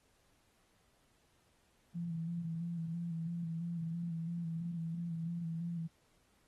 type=tone with vibrato; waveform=sine; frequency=167.6 Hz; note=E3; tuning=29 cents sharp; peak=-36 dBFS; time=1.94-5.88 s; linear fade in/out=20 ms; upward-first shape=square; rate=3 Hz; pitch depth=34 cents each way; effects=pink hiss -73 dBFS RMS until 6.47 s + AAC 32 kbps